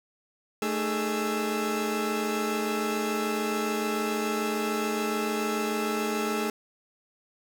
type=tone cluster; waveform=30% pulse; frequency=220.9 / 306.2 / 414.9 / 1328 Hz; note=A3 / D#4 / G#4 / E6; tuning=+7 / -28 / -2 / +12 cents; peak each=-28 / -33 / -28 / -32 dBFS; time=0.62-6.5 s; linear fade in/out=2 ms; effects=none